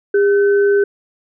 sine tone pair together, 403.7 / 1524 Hz, G#4 / G6, -49 / -49 cents, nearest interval octave + major seventh, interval 2300 cents, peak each -10 / -22 dBFS, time 0.14-0.84 s, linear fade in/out 5 ms, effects none

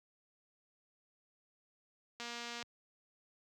click train, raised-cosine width 0.2 ms, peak -27 dBFS, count 102, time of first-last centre 2.2-2.626 s, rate 237 Hz, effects high-pass 80 Hz 12 dB/octave

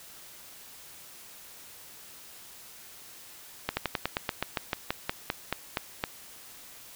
slowing click train, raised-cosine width 0.3 ms, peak -11 dBFS, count 16, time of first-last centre 3.69-6.039 s, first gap 80 ms, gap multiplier 1.09, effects white hiss -49 dBFS RMS until 6.95 s

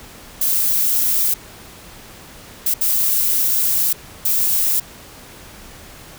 violet noise bursts at uneven times, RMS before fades -17 dBFS, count 4, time 0.41-1.34 / 2.66-2.74 / 2.81-3.93 / 4.25-4.8 s, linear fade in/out 5 ms, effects pink hiss -40 dBFS RMS until 6.18 s

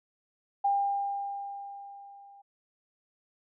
sine tone with level ramp, 800 Hz, G5, 35 cents sharp, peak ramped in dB -22 to -51 dBFS, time 0.64-2.42 s, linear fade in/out 10 ms, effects none

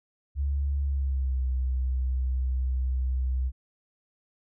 sine tone with pitch glide, 70.2 to 64 Hz, C#2 to C2, +22 to -38 cents, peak -24 dBFS, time 0.35-3.52 s, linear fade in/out 50 ms, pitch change -160 cents, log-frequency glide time 0.82-1.43 s, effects none

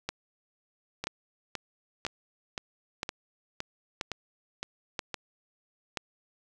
two click trains, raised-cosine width 0.2 ms, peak -14 / -16 dBFS, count 7 / 9, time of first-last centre 0.09-5.972 / 1.04-5.143 s, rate 1.02 / 1.95 Hz, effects none

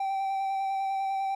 triangle tone with vibrato, 778 Hz, G5, 13 cents flat, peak -25 dBFS, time 0-1.35 s, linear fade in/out 5 ms, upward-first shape square, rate 10 Hz, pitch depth 12 cents each way, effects none

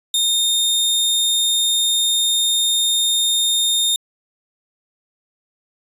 sawtooth tone, 3660 Hz, A#7, 32 cents flat, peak -12 dBFS, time 0.14-3.96 s, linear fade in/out 2 ms, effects resampled to 32000 Hz

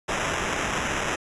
blue noise with sample-and-hold, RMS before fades -27 dBFS, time 0.08-1.16 s, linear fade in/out 10 ms, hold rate 4410 Hz, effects resampled to 22050 Hz

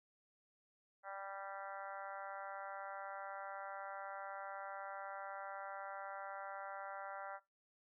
harmonic tone, 196 Hz, G3, in tune, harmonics 3 / 4 / 5 / 6 / 7 / 8 / 9 / 10, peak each -51 / -49 / -56 / -57 / -50 / -56 / -61 / -59 dBFS, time 1.03-7.4 s, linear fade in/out 50 ms, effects noise-tail reverb RT60 0.2 s tail -17 dB re dry

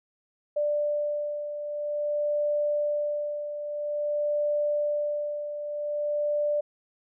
sine beating tone pair, 590 / 590.5 Hz, D5 / D5, +8 / +9 cents, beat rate 0.5 Hz, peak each -26 / -33 dBFS, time 0.56-6.61 s, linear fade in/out 10 ms, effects none

